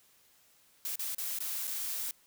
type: noise with dropouts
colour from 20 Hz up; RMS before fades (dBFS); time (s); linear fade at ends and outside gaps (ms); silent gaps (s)
blue; -36; 0.85-2.11; 1; 0.957-0.993 / 1.148-1.183 / 1.388-1.404 / 1.671-1.676
effects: white hiss -65 dBFS RMS until 2.26 s